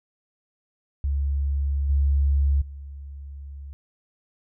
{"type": "tone with level steps", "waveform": "sine", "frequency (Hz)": 70, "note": "C#2", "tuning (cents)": 18, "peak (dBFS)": [-21, -17, -35], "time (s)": [1.04, 3.73], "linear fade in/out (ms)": 0, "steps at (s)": [1.89, 2.61], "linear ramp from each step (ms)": 10, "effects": []}